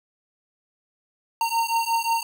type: beating tone pair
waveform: square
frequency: 915 / 920.6 Hz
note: A#5 / A#5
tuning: -32 / -22 cents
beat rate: 5.6 Hz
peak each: -25 dBFS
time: 1.41-2.23 s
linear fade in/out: 2 ms
effects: 9-bit